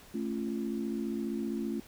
sine chord, A augmented, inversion none, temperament just, 220 / 275 / 343.8 Hz, A3 / C#4 / E#4, 0 / -14 / -27 cents, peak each -34 / -37 / -37 dBFS, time 0.14-1.8 s, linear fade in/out 5 ms, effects pink hiss -55 dBFS RMS until 1.87 s

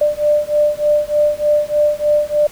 sine beating tone pair, 593 / 596.3 Hz, D5 / D5, +17 / +26 cents, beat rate 3.3 Hz, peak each -15 dBFS, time 0.01-2.47 s, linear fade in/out 5 ms, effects pink hiss -39 dBFS RMS until 2.51 s

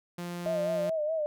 sawtooth tone, 174.61 Hz, F3, in tune, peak -31 dBFS, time 0.18-0.9 s, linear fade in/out 5 ms
sine tone with vibrato, 622.3 Hz, D#5, in tune, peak -27 dBFS, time 0.46-1.26 s, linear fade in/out 0 ms, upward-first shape sine, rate 4.8 Hz, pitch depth 77 cents each way
effects none

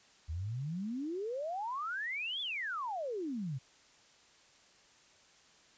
sine exponential two-way sweep, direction up then down, 74.3 to 3520 to 122.3 Hz, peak -35 dBFS, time 0.28-3.59 s, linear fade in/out 20 ms, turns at 2.41 s, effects white hiss -63 dBFS RMS until 5.77 s + resampled to 16000 Hz

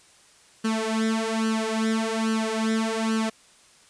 sawtooth tone with flanger, 221.9 Hz, A3, 15 cents sharp, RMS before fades -25 dBFS, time 0.64-3.3 s, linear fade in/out 10 ms, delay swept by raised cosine 0.67 to 3.97 ms, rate 1.2 Hz, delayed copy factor +0.8, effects white hiss -55 dBFS RMS until 3.89 s + resampled to 22050 Hz

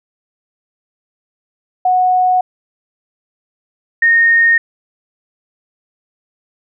sine tone pair in turn, 735 / 1846.2 Hz, F#5 / A#6, -12 / -17 cents, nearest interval octave + major third, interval 1595 cents, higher second, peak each -9 / -7 dBFS, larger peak second, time 1.85-2.41 / 4.02-4.58 s, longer neither, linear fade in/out 5 ms, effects none

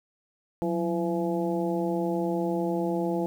harmonic tone with a mistuned harmonic, 169.2 Hz, E3, 45 cents sharp, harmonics 1 / 2 / 3 / 4 / 5, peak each -30 / -28 / -32 / -35 / -36 dBFS, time 0.62-3.26 s, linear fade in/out 0 ms, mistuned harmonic 1, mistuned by +110 cents, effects 9-bit

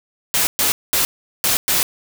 white noise bursts at uneven times, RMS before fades -17 dBFS, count 5, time 0.34-0.47 / 0.59-0.72 / 0.93-1.05 / 1.44-1.57 / 1.68-1.83 s, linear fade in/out 0 ms, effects none

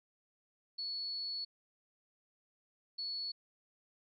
sine tone bursts at uneven times, 4405 Hz, C#8, 12 cents flat, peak -37 dBFS, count 2, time 0.78-1.45 / 2.98-3.32 s, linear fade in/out 10 ms, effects none

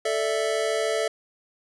square chord, A suspended fourth, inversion none, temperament just, 440 / 586.7 / 660 Hz, A4 / D5 / E5, 0 / -2 / +2 cents, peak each -27 / -30 / -28 dBFS, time 0.05-1.08 s, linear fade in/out 5 ms, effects resampled to 24000 Hz

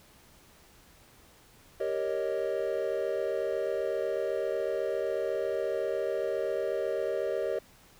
triangle chord, Eb dominant seventh, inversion first, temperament equal, 392 / 466.2 / 554.4 / 622.3 Hz, G4 / Bb4 / Db5 / Eb5, 0 / 0 / 0 / 0 cents, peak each -32 dBFS, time 1.8-7.59 s, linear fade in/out 5 ms, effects pink hiss -58 dBFS RMS until 7.99 s

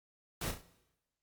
pink noise with echo, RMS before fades -38 dBFS, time 0.41-0.51 s, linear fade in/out 5 ms, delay 35 ms, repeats 3, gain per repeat -7 dB, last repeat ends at 0.615 s, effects noise-tail reverb RT60 1.0 s tail -18 dB re dry + Opus 48 kbps

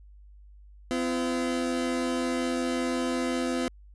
30% pulse tone pair together, 255.4 / 340.9 Hz, C4 / F4, -42 / -42 cents, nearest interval perfect fourth, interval 500 cents, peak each -25 / -29 dBFS, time 0.91-3.68 s, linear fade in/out 0 ms, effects added 50 Hz sine -48 dBFS peak until 3.94 s + resampled to 24000 Hz

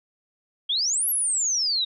sine exponential two-way sweep, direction up then down, 3171 to 11770 to 3726 Hz, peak -21 dBFS, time 0.69-1.85 s, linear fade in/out 10 ms, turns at 1.09 s, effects none

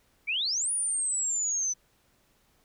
sine exponential two-way sweep, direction up then down, 2228 to 9770 to 5990 Hz, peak -26 dBFS, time 0.27-1.74 s, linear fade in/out 20 ms, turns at 0.71 s, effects pink hiss -67 dBFS RMS until 2.64 s

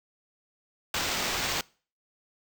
violet noise with sample-and-hold, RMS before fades -30 dBFS, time 0.94-1.61 s, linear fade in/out 2 ms, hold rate 11025 Hz, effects noise-tail reverb RT60 0.4 s tail -24 dB re dry

